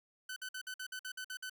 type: tone bursts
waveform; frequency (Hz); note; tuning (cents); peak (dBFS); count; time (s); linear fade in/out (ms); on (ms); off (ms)
sawtooth; 1512; F#6; +37; -37; 10; 0.29-1.497; 5; 73; 53
effects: none